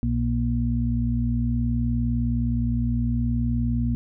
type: harmonic tone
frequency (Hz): 59.4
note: A#1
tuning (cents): +33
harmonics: 1 / 2 / 4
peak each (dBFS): -25 / -25 / -25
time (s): 0.03-3.95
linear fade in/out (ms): 0
effects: none